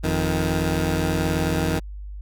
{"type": "tone pair together", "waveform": "15% pulse", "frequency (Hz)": [88.23, 157.7], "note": ["F2", "D#3"], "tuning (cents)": [18, 24], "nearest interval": "minor seventh", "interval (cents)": 1006, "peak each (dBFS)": -17, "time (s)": [0.03, 1.8], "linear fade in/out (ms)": 20, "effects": ["added 50 Hz sine -32 dBFS peak until 2.21 s"]}